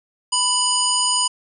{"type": "harmonic tone", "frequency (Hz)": 987.8, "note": "B5", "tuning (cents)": 0, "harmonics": [1, 3, 5, 7, 9], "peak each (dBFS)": [-23, -23, -23, -23, -23], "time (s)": [0.32, 1.28], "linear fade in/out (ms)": 10, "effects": []}